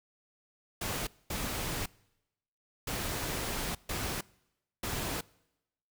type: noise bursts at uneven times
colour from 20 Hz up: pink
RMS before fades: -35 dBFS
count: 5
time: 0.81-1.07 / 1.3-1.86 / 2.87-3.75 / 3.89-4.21 / 4.83-5.21 s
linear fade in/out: 5 ms
effects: noise-tail reverb RT60 0.9 s tail -24 dB re dry